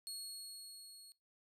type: tone with level ramp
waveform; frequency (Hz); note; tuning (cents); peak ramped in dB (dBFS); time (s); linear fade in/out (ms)
25% pulse; 4327; C#8; -43; -38 to -51; 0.07-1.12; 0
effects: noise-tail reverb RT60 0.3 s tail -24 dB re dry